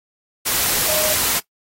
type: tone in noise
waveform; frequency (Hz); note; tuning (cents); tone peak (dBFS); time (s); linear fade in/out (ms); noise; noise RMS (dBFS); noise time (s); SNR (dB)
sine; 617; D#5; -15; -23; 0.88-1.14; 20; white; -19; 0.45-1.4; -7
effects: noise-tail reverb RT60 0.1 s tail -19 dB re dry + AAC 48 kbps